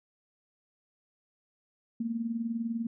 sine tone with tremolo, 230.1 Hz, A#3, 22 cents flat, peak -27 dBFS, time 2-2.87 s, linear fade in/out 5 ms, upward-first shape sine, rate 20 Hz, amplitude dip 65%, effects none

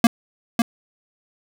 square tone with echo, 233.1 Hz, A#3, in tune, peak -10 dBFS, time 0.04-0.07 s, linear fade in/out 2 ms, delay 550 ms, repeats 1, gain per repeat -5 dB, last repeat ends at 0.62 s, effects none

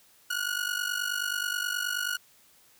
sawtooth ring-modulated tone, 1452 Hz, F#6, 33 cents flat, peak -22 dBFS, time 0.3-2.17 s, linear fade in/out 5 ms, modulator 24.7 Hz, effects white hiss -60 dBFS RMS until 2.79 s

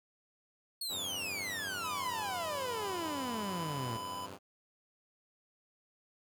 sawtooth exponential sweep, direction down, 4400 to 110 Hz, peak -33 dBFS, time 0.81-3.97 s, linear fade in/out 5 ms
5% pulse chord, F suspended second, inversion none, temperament equal with one note detuned, 87.31 / 98.68 / 130.81 Hz, F2 / G2 / C3, 0 / +12 / 0 cents, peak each -39 / -36 / -42 dBFS, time 0.88-4.39 s, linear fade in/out 50 ms
square tone, 1001 Hz, B5, 23 cents sharp, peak -40 dBFS, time 1.83-4.27 s, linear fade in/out 20 ms
effects none

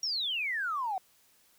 triangle exponential sweep, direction down, 5700 to 729 Hz, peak -26 dBFS, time 0.03-0.98 s, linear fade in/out 2 ms, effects tanh soft clip ceiling -28 dBFS + white hiss -65 dBFS RMS until 1.58 s

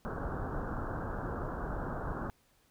pink low-pass noise, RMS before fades -37 dBFS, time 0.05-2.3 s, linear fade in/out 0 ms, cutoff 1600 Hz, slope 96 dB/octave, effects pink hiss -69 dBFS RMS until 2.7 s

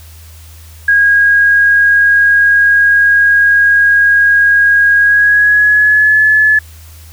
sine tone with pitch glide, 1638 to 1719.4 Hz, G#6 to A6, -24 to -40 cents, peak -5 dBFS, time 0.88-6.59 s, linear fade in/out 5 ms, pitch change +84 cents, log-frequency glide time 4.96-6.2 s, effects added 80 Hz sine -33 dBFS peak until 7.12 s + white hiss -41 dBFS RMS until 7.12 s

